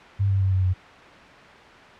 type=tone with pitch steps; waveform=sine; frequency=99.1 / 97.29 / 95.5 / 93.75 / 92.04 Hz; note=G2 / G2 / G2 / F#2 / F#2; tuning=+19 / -13 / -45 / +23 / -9 cents; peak=-18 dBFS; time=0.19-0.74 s; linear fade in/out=20 ms; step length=110 ms; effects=white hiss -44 dBFS RMS until 1.99 s + low-pass 2000 Hz 12 dB/octave